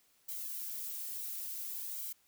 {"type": "noise with flanger", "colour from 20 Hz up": "violet", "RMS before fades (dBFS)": -41, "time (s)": [0.28, 2.13], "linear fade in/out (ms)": 10, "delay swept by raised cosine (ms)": [1.1, 3.7], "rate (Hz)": 0.57, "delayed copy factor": -0.5, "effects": ["white hiss -70 dBFS RMS until 2.27 s"]}